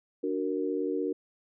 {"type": "chord", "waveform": "sine", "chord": "D augmented", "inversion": "none", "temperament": "equal with one note detuned", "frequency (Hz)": [293.7, 370, 464], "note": ["D4", "F#4", "A#4"], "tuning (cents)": [0, 0, -8], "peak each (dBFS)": -32, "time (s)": [0.23, 1.13], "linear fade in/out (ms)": 10, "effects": []}